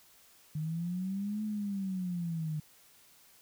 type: linear two-way sweep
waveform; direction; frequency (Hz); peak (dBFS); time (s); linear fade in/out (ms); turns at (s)
sine; up then down; 150.7 to 215.5 to 150.7; -32; 0.55-2.6; 5; 1.43
effects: white hiss -61 dBFS RMS until 3.41 s